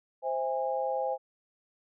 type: chord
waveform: sine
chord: C augmented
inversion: none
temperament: just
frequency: 523.3 / 654.1 / 817.6 Hz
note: C5 / E5 / G#5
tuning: 0 / -14 / -27 cents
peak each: -31 / -35 / -32 dBFS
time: 0.22-1.18 s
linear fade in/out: 50 ms
effects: none